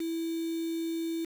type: tone with quantisation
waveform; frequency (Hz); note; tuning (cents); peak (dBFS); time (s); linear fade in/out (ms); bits
sine; 329.6; E4; 0; -30; 0-1.25; 5; 7
effects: none